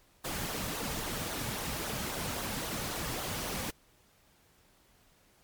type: noise with flanger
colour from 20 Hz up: pink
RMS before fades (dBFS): -36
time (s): 0.24-3.71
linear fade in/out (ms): 10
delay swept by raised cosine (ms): 0.39 to 2.99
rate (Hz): 3.7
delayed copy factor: -0.5
effects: pink hiss -65 dBFS RMS until 5.43 s + MP3 96 kbps